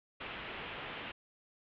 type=low-pass noise; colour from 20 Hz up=white; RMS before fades=-44 dBFS; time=0.2-1.12 s; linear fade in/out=10 ms; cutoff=3200 Hz; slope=48 dB/octave; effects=none